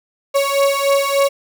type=beating tone pair; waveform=35% pulse; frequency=554.4 / 557.8 Hz; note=C#5 / C#5; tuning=0 / +11 cents; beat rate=3.4 Hz; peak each=-15 dBFS; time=0.34-1.29 s; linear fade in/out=20 ms; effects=none